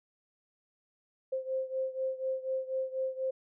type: beating tone pair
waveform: sine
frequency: 523.3 / 527.4 Hz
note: C5 / C5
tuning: 0 / +14 cents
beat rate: 4.1 Hz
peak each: -33 / -36 dBFS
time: 1.32-3.31 s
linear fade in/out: 10 ms
effects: none